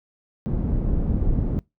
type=low-pass noise; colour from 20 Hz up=pink; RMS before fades=-22 dBFS; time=0.46-1.59 s; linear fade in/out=0 ms; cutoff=250 Hz; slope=12 dB/octave; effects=noise-tail reverb RT60 0.2 s tail -24 dB re dry